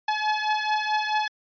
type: beating tone pair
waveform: sawtooth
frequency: 852 / 856.6 Hz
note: G#5 / A5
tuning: +44 / -47 cents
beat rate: 4.6 Hz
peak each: -21 / -23 dBFS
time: 0.08-1.28 s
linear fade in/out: 5 ms
effects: resampled to 11025 Hz